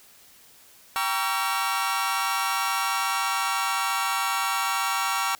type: chord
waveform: sawtooth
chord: G diminished seventh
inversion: none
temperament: just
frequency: 784 / 940.8 / 1128.9 / 1354.7 Hz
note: G5 / Bb5 / Db6 / Fb6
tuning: 0 / +16 / +31 / +47 cents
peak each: -27 / -26 / -25 / -25 dBFS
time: 0.96-5.35 s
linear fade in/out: 0 ms
effects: white hiss -53 dBFS RMS until 5.39 s